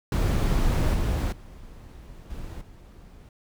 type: noise with level steps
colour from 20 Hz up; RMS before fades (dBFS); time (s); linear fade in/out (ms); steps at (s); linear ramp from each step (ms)
brown; -22 / -25 / -44 / -37 / -47; 0.12-3.29; 2; 0.94 / 1.32 / 2.3 / 2.61; 5
effects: none